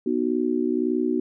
sine chord, B major, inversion none, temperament just, 246.9 / 308.7 / 370.4 Hz, B3 / D#4 / F#4, 0 / -14 / +2 cents, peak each -25 dBFS, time 0.06-1.2 s, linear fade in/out 5 ms, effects none

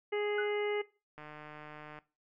harmonic tone, 415.3 Hz, G#4, in tune, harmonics 1 / 2 / 3 / 4 / 5 / 6 / 7, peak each -31 / -42 / -47 / -49 / -41 / -55 / -49 dBFS, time 0.12-0.82 s, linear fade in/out 10 ms
sine tone with exponential decay, 1485 Hz, F#6, 6 cents sharp, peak -30 dBFS, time 0.38-0.56 s, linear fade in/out 5 ms, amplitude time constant 37 ms
click train, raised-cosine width 0.5 ms, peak -33 dBFS, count 123, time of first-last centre 1.18-1.988 s, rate 151 Hz
effects noise-tail reverb RT60 0.3 s tail -19 dB re dry

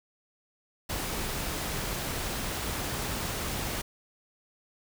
pink noise, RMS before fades -33 dBFS, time 0.89-3.82 s, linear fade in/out 10 ms, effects none

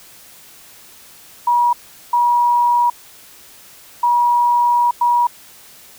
sine tone bursts at uneven times, 961 Hz, B5, 48 cents flat, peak -11 dBFS, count 4, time 1.47-1.73 / 2.13-2.9 / 4.03-4.91 / 5.01-5.27 s, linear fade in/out 5 ms, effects white hiss -43 dBFS RMS until 5.98 s

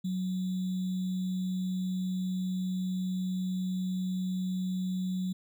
sine tone with sample-and-hold, 184.9 Hz, F#3, 1 cent flat, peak -29 dBFS, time 0.04-5.33 s, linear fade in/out 10 ms, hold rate 3675 Hz, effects none

